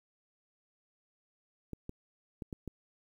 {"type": "clicks", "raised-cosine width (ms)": 3, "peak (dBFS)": -27, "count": 5, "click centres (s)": [1.733, 1.894, 2.422, 2.528, 2.677], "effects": ["10-bit"]}